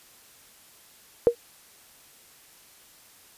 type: tone with exponential decay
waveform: sine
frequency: 474 Hz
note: A#4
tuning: 29 cents sharp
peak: -9 dBFS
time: 1.27-1.35 s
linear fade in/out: 0 ms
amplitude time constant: 17 ms
effects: white hiss -54 dBFS RMS until 3.37 s + resampled to 32000 Hz